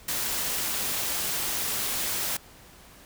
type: noise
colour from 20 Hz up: white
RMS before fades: -29 dBFS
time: 0.08-2.37 s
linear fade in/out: 5 ms
effects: pink hiss -51 dBFS RMS until 3.05 s